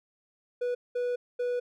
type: tone bursts at uneven times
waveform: triangle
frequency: 490 Hz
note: B4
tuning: 14 cents flat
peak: -25 dBFS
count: 3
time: 0.61-0.75 / 0.95-1.16 / 1.39-1.6 s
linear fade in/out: 10 ms
effects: none